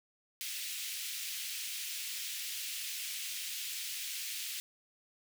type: high-pass noise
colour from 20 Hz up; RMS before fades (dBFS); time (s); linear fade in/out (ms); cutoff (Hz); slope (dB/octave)
pink; -40; 0.41-4.6; 0; 2400; 24
effects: none